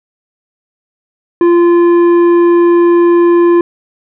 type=tone with tanh clipping; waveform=sine; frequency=345.1 Hz; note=F4; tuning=21 cents flat; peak=-6 dBFS; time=1.41-3.61 s; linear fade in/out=2 ms; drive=9 dB; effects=none